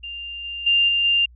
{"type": "tone with level steps", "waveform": "sine", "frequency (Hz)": 2794, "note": "F7", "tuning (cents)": 0, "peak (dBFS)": [-30, -28, -14, -17, -15], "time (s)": [0.03, 1.26], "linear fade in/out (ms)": 10, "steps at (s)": [0.44, 0.66, 0.88, 1.04], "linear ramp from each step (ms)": 10, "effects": ["added 60 Hz sine -45 dBFS peak until 1.35 s"]}